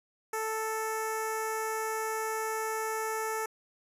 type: tone with notch filter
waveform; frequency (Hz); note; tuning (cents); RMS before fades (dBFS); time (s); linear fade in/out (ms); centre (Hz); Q
10% pulse; 440; A4; 0; -33; 0.33-3.46; 5; 3300; 0.65
effects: resampled to 32000 Hz

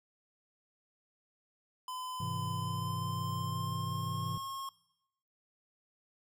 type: tone with pitch glide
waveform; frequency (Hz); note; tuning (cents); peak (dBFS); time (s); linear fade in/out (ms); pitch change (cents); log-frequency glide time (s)
square; 1015 to 1081.6; B5 to C#6; +47 to -43; -39; 1.88-4.69; 2; +110; 2.54-4.32
type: chord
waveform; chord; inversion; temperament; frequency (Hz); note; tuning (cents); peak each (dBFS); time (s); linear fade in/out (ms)
triangle; Ab augmented; none; equal with one note detuned; 103.83 / 129.46 / 164.81; Ab2 / C3 / E3; 0 / -18 / 0; -38; 2.2-4.38; 5
effects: noise-tail reverb RT60 0.9 s tail -22 dB re dry

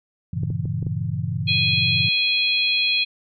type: chord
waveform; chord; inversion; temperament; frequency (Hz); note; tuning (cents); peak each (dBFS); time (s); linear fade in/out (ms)
sine; G diminished seventh; none; equal; 98 / 116.54 / 138.59 / 164.81; G2 / Bb2 / Db3 / Fb3; 0 / 0 / 0 / 0; -28; 0.33-2.09; 5
type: clicks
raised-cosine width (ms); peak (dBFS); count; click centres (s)
3; -20; 5; 0.434 / 0.503 / 0.655 / 0.827 / 0.867
type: harmonic tone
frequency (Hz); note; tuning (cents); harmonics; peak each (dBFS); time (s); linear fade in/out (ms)
830; G#5; -1; 3 / 4 / 5; -21 / -22 / -23; 1.47-3.05; 20
effects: none

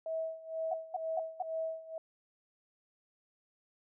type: tone with tremolo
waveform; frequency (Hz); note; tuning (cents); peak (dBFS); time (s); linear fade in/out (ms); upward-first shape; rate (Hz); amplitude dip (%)
sine; 646; E5; -35; -32; 0.06-1.98; 2; sine; 2.1; 85
type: tone bursts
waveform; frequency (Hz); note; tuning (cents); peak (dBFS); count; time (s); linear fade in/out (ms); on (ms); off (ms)
sine; 734; F#5; -14; -31; 4; 0.71-1.426; 5; 29; 200
effects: none

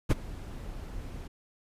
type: noise with ADSR envelope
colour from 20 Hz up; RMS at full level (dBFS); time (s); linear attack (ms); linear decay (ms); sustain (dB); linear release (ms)
brown; -19; 0.09-1.28; 23; 23; -21; 13
effects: resampled to 32000 Hz

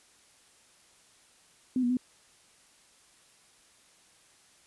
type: tone with pitch steps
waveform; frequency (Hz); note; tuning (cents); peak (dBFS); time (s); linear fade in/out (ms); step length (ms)
sine; 255.1 / 242.7 / 251.5; C4 / B3 / B3; -44 / -30 / +32; -24; 1.76-1.97; 2; 70
effects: white hiss -61 dBFS RMS until 4.66 s + resampled to 24000 Hz

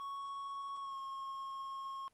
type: tone with pitch glide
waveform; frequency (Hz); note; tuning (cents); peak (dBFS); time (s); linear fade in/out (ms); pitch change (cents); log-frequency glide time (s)
triangle; 1108.7 to 1082.8; C#6 to C#6; 0 to -41; -38; 0-2.08; 0; -41; 0.79-0.98
effects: pink hiss -75 dBFS RMS until 2.13 s + Opus 32 kbps

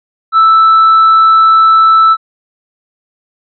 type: tone with hard clipping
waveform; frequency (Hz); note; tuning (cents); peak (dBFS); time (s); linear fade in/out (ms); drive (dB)
sine; 1318.5; E6; 0; -4; 0.32-2.17; 50; 2
effects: resampled to 11025 Hz

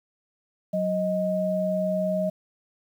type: tone pair together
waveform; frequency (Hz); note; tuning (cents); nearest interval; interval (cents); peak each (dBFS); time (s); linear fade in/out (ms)
sine; 185.43 / 625; F#3 / D#5; +4 / +8; octave + major sixth; 2104; -27 / -24; 0.73-2.3; 10
effects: 9-bit

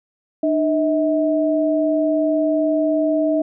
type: tone pair together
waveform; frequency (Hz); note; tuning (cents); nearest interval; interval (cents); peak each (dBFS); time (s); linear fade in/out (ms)
sine; 302.7 / 640; D#4 / D#5; -48 / +49; octave + minor second; 1297; -18; 0.43-3.42; 5
effects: none

